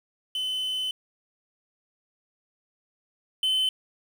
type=tone pair in turn; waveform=triangle; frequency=3035 / 3053 Hz; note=F#7 / G7; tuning=+43 / -46 cents; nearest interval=unison; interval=11 cents; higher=second; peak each=-25 / -20 dBFS; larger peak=second; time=0.35-0.91 / 3.43-3.69 s; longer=first; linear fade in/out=2 ms; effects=8-bit